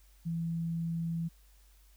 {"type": "tone", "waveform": "sine", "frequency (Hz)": 166.3, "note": "E3", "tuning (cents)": 16, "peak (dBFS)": -31, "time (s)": [0.25, 1.29], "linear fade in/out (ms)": 20, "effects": ["added 49 Hz sine -58 dBFS peak until 1.96 s", "white hiss -67 dBFS RMS until 1.96 s"]}